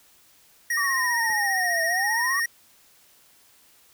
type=tone with vibrato; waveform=square; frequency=1864.7 Hz; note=A#6; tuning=in tune; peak=-23 dBFS; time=0.7-2.46 s; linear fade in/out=5 ms; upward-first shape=triangle; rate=15 Hz; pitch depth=46 cents each way
type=exponential two-way sweep; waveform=sine; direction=down then up; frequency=1172 to 650 to 1172 Hz; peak=-27 dBFS; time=0.77-2.4 s; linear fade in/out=5 ms; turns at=1.84 s
type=clicks; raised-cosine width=1 ms; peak=-28 / -34 dBFS; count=2; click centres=1.302 / 1.323 s
effects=white hiss -57 dBFS RMS until 3.93 s